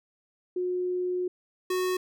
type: tone pair in turn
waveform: sine / square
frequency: 361.8 / 367.7 Hz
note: F#4 / F#4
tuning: -39 / -11 cents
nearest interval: unison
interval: 28 cents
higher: second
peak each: -26 dBFS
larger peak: neither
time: 0.56-1.28 / 1.7-1.97 s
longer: first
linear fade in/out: 5 ms
effects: none